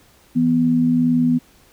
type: tone pair together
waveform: sine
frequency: 164.79 / 246.9 Hz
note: E3 / B3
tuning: 0 / 0 cents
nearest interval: perfect fifth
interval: 700 cents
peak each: -21 / -14 dBFS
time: 0.35-1.39 s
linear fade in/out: 20 ms
effects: pink hiss -53 dBFS RMS until 1.72 s